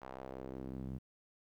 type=tone with band-pass filter sweep; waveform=sawtooth; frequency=65.5 Hz; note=C2; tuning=2 cents sharp; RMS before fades=-45 dBFS; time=0.01-0.99 s; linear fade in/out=20 ms; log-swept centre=940 to 160 Hz; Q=1.4; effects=12-bit